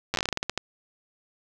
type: slowing click train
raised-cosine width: 0.2 ms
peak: -9 dBFS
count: 14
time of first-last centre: 0.14-0.576 s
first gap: 9 ms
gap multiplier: 1.2
effects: none